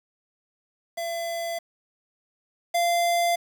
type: tone pair in turn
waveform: square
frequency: 675 / 690 Hz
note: E5 / F5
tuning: +41 / -21 cents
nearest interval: unison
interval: 38 cents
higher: second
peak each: -28 / -21 dBFS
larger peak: second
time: 0.97-1.59 / 2.74-3.36 s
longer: neither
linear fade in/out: 10 ms
effects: 8-bit